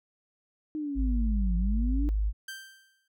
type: linear two-way sweep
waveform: sine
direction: down then up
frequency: 311.1 to 172.2 to 299.3 Hz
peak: -30 dBFS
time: 0.75-2.09 s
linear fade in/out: 0 ms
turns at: 1.56 s
type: tone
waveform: sine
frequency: 51.91 Hz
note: G#1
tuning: in tune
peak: -24 dBFS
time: 0.95-2.33 s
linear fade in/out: 50 ms
type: tone with exponential decay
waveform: sawtooth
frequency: 1568 Hz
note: G6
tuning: in tune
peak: -32 dBFS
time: 2.48-3.08 s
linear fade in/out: 5 ms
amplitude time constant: 130 ms
effects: none